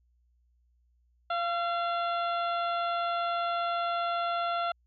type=harmonic tone with a mistuned harmonic; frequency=690 Hz; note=F5; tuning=21 cents flat; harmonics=1 / 2 / 3 / 4 / 5 / 6; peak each=-30 / -31 / -47 / -43 / -42 / -50 dBFS; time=1.3-4.72 s; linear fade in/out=5 ms; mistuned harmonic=2; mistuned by=-22 cents; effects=added 60 Hz sine -65 dBFS peak until 4.86 s